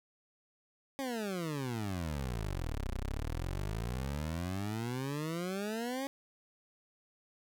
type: exponential two-way sweep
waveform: 20% pulse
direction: down then up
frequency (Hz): 278.7 to 30.15 to 278.7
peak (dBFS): -30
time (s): 0.99-6.07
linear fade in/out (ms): 0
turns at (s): 2.91
effects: none